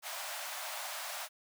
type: high-pass noise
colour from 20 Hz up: pink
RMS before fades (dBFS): -41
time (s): 0.02-1.29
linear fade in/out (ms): 50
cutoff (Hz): 580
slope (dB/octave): 96
effects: none